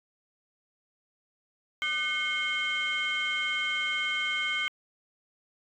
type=tone cluster; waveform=sine; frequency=1208 / 1509 / 2158 / 3126 Hz; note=D6 / F#6 / C#7 / G7; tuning=+48 / +34 / -47 / -6 cents; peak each=-37 / -34 / -28 / -31 dBFS; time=1.82-4.68 s; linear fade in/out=0 ms; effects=tanh soft clip ceiling -22 dBFS